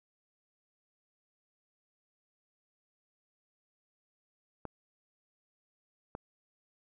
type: clicks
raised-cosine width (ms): 1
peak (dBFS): -25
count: 2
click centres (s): 4.653 / 6.151
effects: none